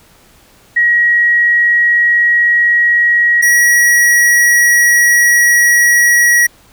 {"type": "tone pair in turn", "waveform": ["sine", "square"], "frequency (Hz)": [1902, 1914.1], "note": ["A#6", "A#6"], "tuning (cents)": [34, 45], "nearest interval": "unison", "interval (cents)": 11, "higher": "second", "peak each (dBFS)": -7, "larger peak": "neither", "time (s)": [[0.76, 3.42], [3.42, 6.47]], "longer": "second", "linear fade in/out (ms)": 10, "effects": ["pink hiss -46 dBFS RMS until 6.72 s"]}